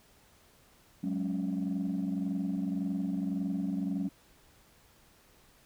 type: chord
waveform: sine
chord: F# suspended second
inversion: none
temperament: equal with one note detuned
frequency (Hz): 185 / 206.8 / 277.2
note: F#3 / G#3 / C#4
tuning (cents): 0 / -7 / 0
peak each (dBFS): -32 / -34 / -33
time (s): 1.03-4.09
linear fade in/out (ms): 10
effects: tanh soft clip ceiling -25 dBFS + pink hiss -62 dBFS RMS until 5.65 s